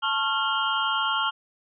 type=tone cluster; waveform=sine; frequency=878 / 1090 / 1383 / 2858 / 3155 Hz; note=A5 / C#6 / F6 / F7 / G7; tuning=-4 / -29 / -17 / +39 / +10 cents; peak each=-30 / -29 / -26 / -32 / -30 dBFS; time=0.02-1.31 s; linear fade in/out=20 ms; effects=none